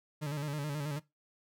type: tone with vibrato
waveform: 40% pulse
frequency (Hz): 146.83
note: D3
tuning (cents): 0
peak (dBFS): -33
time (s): 0.21-1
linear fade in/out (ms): 20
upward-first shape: square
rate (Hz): 9.3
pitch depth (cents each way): 61
effects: noise-tail reverb RT60 0.2 s tail -19 dB re dry